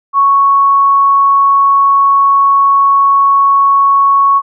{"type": "tone", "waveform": "sine", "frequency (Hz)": 1108.7, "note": "C#6", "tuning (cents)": 0, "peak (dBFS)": -5, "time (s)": [0.13, 4.42], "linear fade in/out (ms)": 50, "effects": []}